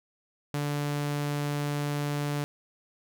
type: tone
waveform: sawtooth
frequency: 145.6 Hz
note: D3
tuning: 15 cents flat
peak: -24 dBFS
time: 0.54-2.44 s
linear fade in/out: 0 ms
effects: none